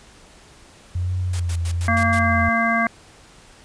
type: tone with vibrato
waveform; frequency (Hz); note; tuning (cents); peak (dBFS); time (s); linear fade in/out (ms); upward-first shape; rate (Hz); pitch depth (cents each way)
sine; 88; F2; +14; -20; 0.95-2.49; 5; sine; 1.1; 66
type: noise bursts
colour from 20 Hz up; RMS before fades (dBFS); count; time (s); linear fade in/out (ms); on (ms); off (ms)
white; -33; 6; 1.33-2.194; 5; 69; 90
type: harmonic tone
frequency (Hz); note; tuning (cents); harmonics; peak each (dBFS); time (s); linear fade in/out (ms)
229.3; A#3; -28; 1 / 3 / 5 / 7 / 9; -23 / -23 / -23 / -23 / -23; 1.88-2.87; 2
effects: pink hiss -48 dBFS RMS until 3.64 s + resampled to 22050 Hz